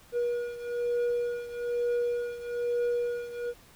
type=beating tone pair; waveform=triangle; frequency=480 / 481.1 Hz; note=B4 / B4; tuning=-49 / -45 cents; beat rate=1.1 Hz; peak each=-27 / -31 dBFS; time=0.12-3.54 s; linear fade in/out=50 ms; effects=pink hiss -56 dBFS RMS until 3.75 s